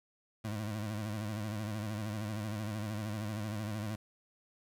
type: tone with vibrato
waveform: 25% pulse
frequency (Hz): 106.5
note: G#2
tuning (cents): +44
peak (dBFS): -32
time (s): 0.44-3.96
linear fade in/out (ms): 10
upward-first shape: sine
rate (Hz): 13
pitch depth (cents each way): 80
effects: resampled to 32000 Hz + 10-bit